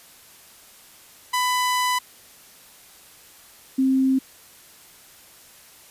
sawtooth / sine tone pair in turn, 998 / 264.3 Hz, B5 / C4, +18 / +18 cents, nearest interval octave + major seventh, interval 2300 cents, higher first, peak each -16 dBFS, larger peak neither, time 1.33-1.99 / 3.78-4.19 s, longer first, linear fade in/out 10 ms, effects white hiss -49 dBFS RMS until 5.9 s + resampled to 32000 Hz

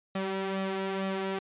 sawtooth tone with flanger, 192.5 Hz, G3, 31 cents flat, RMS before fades -32 dBFS, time 0.15-1.39 s, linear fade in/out 5 ms, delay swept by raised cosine 1.6 to 3.1 ms, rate 2.2 Hz, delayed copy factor +0.6, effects resampled to 8000 Hz

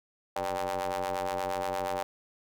sawtooth ring-modulated tone, 92.3 Hz, F#2, 4 cents flat, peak -23 dBFS, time 0.36-2.03 s, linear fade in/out 0 ms, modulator 688 Hz, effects none

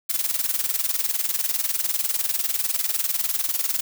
blue noise with tremolo, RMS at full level -22 dBFS, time 0.09-3.81 s, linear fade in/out 10 ms, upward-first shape square, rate 20 Hz, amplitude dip 70%, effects none

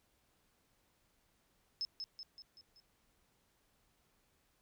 sine tone with echo, 5200 Hz, E8, 24 cents flat, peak -35 dBFS, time 1.81-1.85 s, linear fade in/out 0 ms, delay 190 ms, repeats 5, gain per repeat -5 dB, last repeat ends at 2.8 s, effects pink hiss -75 dBFS RMS until 4.61 s

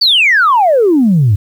sine exponential sweep, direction down, 4699 to 93.8 Hz, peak -5 dBFS, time 0.01-1.36 s, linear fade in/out 10 ms, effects tanh soft clip ceiling -2 dBFS + 7-bit

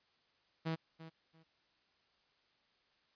sawtooth tone with echo, 161.9 Hz, E3, 31 cents flat, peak -31 dBFS, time 0.65-0.76 s, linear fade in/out 20 ms, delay 340 ms, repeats 2, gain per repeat -14 dB, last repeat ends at 1.44 s, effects white hiss -74 dBFS RMS until 3.15 s + resampled to 11025 Hz

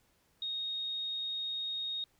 sine tone, 3729 Hz, A#7, in tune, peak -34 dBFS, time 0.42-2.04 s, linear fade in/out 2 ms, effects pink hiss -71 dBFS RMS until 2.19 s

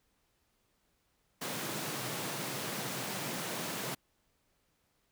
pink high-pass noise, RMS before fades -38 dBFS, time 1.41-3.95 s, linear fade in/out 10 ms, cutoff 120 Hz, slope 48 dB/octave, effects pink hiss -75 dBFS RMS until 5.11 s

